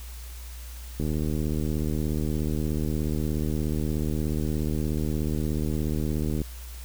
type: click train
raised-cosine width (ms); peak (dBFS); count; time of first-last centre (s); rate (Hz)
3; -16; 417; 1-6.417; 76.8
effects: added 60 Hz sine -37 dBFS peak until 6.84 s + white hiss -47 dBFS RMS until 6.84 s